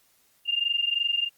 sine tone pair together, 2794 / 2817 Hz, F7 / F7, 0 / +14 cents, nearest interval unison, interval 14 cents, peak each -26 dBFS, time 0.45-1.3 s, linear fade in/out 50 ms, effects white hiss -64 dBFS RMS until 1.37 s + Opus 48 kbps

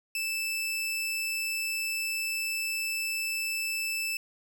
sawtooth tone, 2637 Hz, E7, in tune, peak -26 dBFS, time 0.15-4.17 s, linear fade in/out 2 ms, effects none

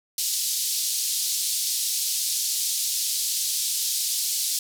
pink band-pass noise, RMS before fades -26 dBFS, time 0.18-4.59 s, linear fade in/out 2 ms, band 4100 to 14000 Hz, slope 24 dB/octave, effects none

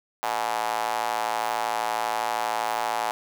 square tone with high-pass filter, 56.3 Hz, A1, 40 cents sharp, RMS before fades -27 dBFS, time 0.23-3.11 s, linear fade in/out 0 ms, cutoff 810 Hz, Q 3.7, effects none

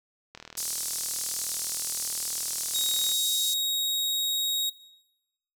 click train, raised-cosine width 0.2 ms, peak -24 dBFS, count 110, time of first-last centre 0.35-3.116 s, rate 39.4 Hz
white band-pass noise, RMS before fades -32 dBFS, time 0.57-3.54 s, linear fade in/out 5 ms, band 4800 to 11000 Hz, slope 24 dB/octave
sawtooth tone, 3776 Hz, A#7, 22 cents sharp, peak -23 dBFS, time 2.74-4.7 s, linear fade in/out 10 ms
effects noise-tail reverb RT60 0.9 s tail -18 dB re dry

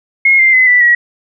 sine tone with pitch steps, 2157 / 2094 / 2034 / 1974.6 / 1917.2 Hz, C#7 / C7 / C7 / B6 / A#6, -48 / +1 / -50 / -1 / +48 cents, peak -5 dBFS, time 0.25-0.95 s, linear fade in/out 5 ms, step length 140 ms, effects none

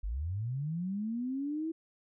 sine linear sweep, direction up, 43.8 to 329.7 Hz, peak -32 dBFS, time 0.03-1.72 s, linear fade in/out 10 ms, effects none

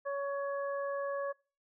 harmonic tone, 560 Hz, C#5, 18 cents sharp, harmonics 1 / 2 / 3, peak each -34 / -40 / -44 dBFS, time 0.05-1.33 s, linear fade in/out 20 ms, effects noise-tail reverb RT60 0.4 s tail -25 dB re dry

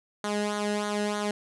sawtooth tone with flanger, 207.7 Hz, G#3, in tune, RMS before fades -29 dBFS, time 0.24-1.31 s, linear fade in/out 2 ms, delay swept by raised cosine 0.38 to 0.89 ms, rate 3.2 Hz, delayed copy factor -0.7, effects resampled to 24000 Hz

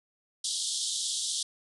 pink band-pass noise, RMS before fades -32 dBFS, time 0.44-1.43 s, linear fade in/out 5 ms, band 3200 to 10000 Hz, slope 96 dB/octave, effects none

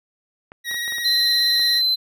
clicks, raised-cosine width 0.5 ms, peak -24 dBFS, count 7, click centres 0.519 / 0.713 / 0.744 / 0.879 / 0.923 / 0.983 / 1.596 s
25% pulse tone with vibrato, 1896 Hz, A#6, 29 cents sharp, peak -20 dBFS, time 0.64-1.82 s, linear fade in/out 50 ms, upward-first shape sine, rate 17 Hz, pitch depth 21 cents each way
triangle tone, 4063 Hz, B7, 48 cents sharp, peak -15 dBFS, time 1.04-1.96 s, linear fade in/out 20 ms
effects none

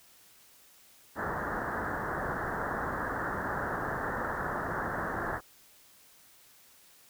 white low-pass noise, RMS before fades -34 dBFS, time 1.15-5.41 s, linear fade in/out 50 ms, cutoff 1800 Hz, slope 96 dB/octave, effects white hiss -59 dBFS RMS until 7.09 s

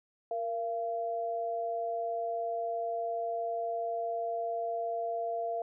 sine tone pair together, 466 / 683.1 Hz, A#4 / F5, -1 / -38 cents, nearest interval perfect fifth, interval 663 cents, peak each -37 / -32 dBFS, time 0.31-5.62 s, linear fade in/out 2 ms, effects none

